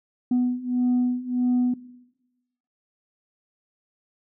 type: beating tone pair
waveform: sine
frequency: 246.9 / 248.5 Hz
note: B3 / B3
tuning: 0 / +11 cents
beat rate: 1.6 Hz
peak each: -23 / -21 dBFS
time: 0.31-1.74 s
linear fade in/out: 5 ms
effects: noise-tail reverb RT60 1.0 s tail -19 dB re dry + tanh soft clip ceiling -16 dBFS